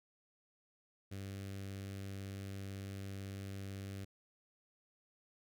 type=tone with notch filter; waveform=sawtooth; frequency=98 Hz; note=G2; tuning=in tune; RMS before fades=-45 dBFS; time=1.11-4.05 s; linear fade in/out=10 ms; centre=930 Hz; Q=0.97; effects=none